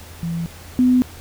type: tone pair in turn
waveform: sine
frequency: 167.9 / 251.6 Hz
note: E3 / B3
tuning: +32 / +32 cents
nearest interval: perfect fifth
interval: 700 cents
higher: second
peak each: -21 / -11 dBFS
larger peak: second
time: 0.23-0.46 / 0.79-1.02 s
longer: neither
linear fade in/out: 0 ms
effects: added 84 Hz sine -40 dBFS peak until 1.2 s + pink hiss -41 dBFS RMS until 1.2 s